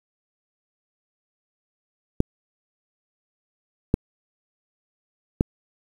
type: clicks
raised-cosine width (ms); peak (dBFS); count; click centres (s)
3; -4; 3; 2.204 / 3.941 / 5.409
effects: 7-bit

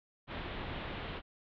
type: low-pass noise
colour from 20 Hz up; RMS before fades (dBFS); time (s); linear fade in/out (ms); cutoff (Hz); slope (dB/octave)
pink; -41; 0.27-1.22; 50; 3700; 48
effects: none

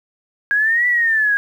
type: exponential two-way sweep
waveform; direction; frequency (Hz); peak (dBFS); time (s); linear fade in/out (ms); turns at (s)
sine; up then down; 1629 to 1975.5 to 1629; -13; 0.51-1.37; 0; 0.87
effects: 8-bit

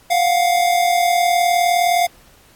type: tone pair together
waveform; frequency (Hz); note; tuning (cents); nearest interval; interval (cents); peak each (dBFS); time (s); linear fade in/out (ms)
square; 700.4 / 740; F5 / F#5; +5 / 0; minor second; 95; -15 / -21; 0.1-2.07; 10
effects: pink hiss -50 dBFS RMS until 2.55 s + AAC 64 kbps

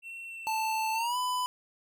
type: tone with vibrato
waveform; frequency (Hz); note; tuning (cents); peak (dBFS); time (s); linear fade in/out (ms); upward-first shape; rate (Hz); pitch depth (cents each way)
triangle; 2700; E7; +41; -38; 0.02-1.08; 50; sine; 1.6; 10
type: tone with pitch glide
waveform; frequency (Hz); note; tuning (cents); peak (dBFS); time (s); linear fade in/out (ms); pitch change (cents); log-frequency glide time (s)
square; 880 to 999.2; A5 to B5; 0 to +20; -29; 0.47-1.46; 0; +220; 0.93-1.17
effects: none

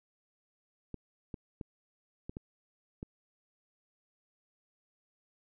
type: clicks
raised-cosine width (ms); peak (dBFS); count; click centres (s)
3; -27; 6; 0.943 / 1.342 / 1.612 / 2.295 / 2.369 / 3.029
effects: none

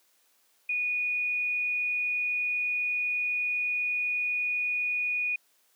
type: tone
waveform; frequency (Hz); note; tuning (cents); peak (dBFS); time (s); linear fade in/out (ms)
sine; 2463; D#7; -18; -26; 0.69-5.36; 5
effects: white hiss -67 dBFS RMS until 5.75 s + high-pass 300 Hz 12 dB/octave

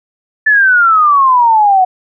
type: exponential sweep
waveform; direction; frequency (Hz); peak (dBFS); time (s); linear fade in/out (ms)
sine; down; 1760 to 730; -5; 0.46-1.85; 10
effects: none

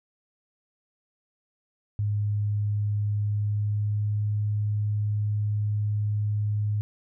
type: tone with pitch glide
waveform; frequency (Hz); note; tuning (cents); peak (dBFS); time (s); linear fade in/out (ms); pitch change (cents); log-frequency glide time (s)
sine; 103.83 to 104.73; G#2 to G#2; 0 to +15; -23; 1.99-6.81; 0; +15; 3.19-4.24
effects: none

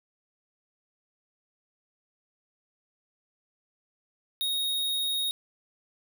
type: tone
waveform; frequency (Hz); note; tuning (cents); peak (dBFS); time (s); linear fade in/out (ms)
square; 3748; A#7; +9; -27; 4.41-5.31; 0
effects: none

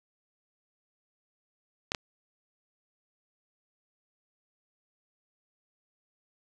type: clicks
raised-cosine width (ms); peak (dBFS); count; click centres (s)
0.2; -13; 2; 1.919 / 1.948
effects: none

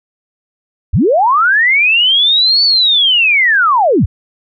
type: linear two-way sweep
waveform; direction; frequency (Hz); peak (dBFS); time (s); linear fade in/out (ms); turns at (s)
sine; up then down; 44.55 to 4533 to 44.55; -7; 0.93-4.06; 10; 2.64
effects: none

